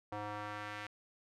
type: tone with band-pass filter sweep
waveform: square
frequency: 104.5 Hz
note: G#2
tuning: 11 cents sharp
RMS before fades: -43 dBFS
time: 0.12-0.87 s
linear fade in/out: 5 ms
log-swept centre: 830 to 2000 Hz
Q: 1.3
effects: none